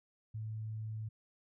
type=tone; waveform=sine; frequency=109.3 Hz; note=A2; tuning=11 cents flat; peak=-38 dBFS; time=0.34-1.09 s; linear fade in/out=10 ms; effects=none